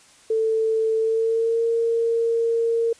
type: tone with pitch glide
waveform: sine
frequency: 443.8 to 460.5 Hz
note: A4 to A#4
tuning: +15 to -21 cents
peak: -18 dBFS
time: 0.3-2.93 s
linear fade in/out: 5 ms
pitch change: +64 cents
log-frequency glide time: 0.98-1.63 s
effects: white hiss -52 dBFS RMS until 2.99 s + resampled to 22050 Hz